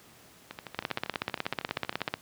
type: two click trains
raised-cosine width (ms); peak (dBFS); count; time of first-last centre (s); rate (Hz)
0.3; -12 / -22; 23 / 21; 0.79-2.14 / 0.51-2.085; 16.3 / 12.7
effects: pink hiss -55 dBFS RMS until 2.21 s + high-pass 100 Hz 12 dB/octave